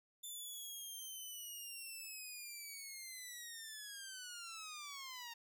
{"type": "linear sweep", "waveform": "10% pulse", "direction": "down", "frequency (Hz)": [3547, 917], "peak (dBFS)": -39, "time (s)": [0.23, 5.34], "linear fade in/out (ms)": 10, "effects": []}